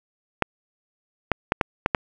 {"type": "clicks", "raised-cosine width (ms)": 0.5, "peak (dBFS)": -3, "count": 6, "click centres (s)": [0.423, 1.317, 1.521, 1.612, 1.861, 1.948], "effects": []}